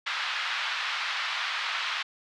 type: band-pass noise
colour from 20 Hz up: pink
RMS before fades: -31 dBFS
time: 0.06-2.03 s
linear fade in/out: 10 ms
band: 1100 to 4100 Hz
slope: 24 dB/octave
effects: none